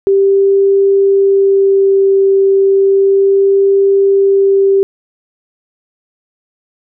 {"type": "tone with vibrato", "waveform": "sine", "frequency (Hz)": 392, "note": "G4", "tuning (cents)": 0, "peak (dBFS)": -6, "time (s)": [0.07, 4.83], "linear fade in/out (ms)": 0, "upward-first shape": "sine", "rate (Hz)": 0.33, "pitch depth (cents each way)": 8, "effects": []}